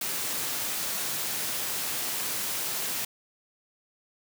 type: high-pass noise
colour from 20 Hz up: white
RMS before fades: -31 dBFS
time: 0.01-3.05 s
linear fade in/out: 5 ms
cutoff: 100 Hz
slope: 96 dB/octave
effects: none